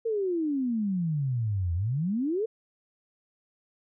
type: exponential two-way sweep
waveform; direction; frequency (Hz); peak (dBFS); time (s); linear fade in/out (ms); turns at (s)
sine; down then up; 466.2 to 82.41 to 466.2; -25; 0.05-2.46; 10; 1.74
effects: none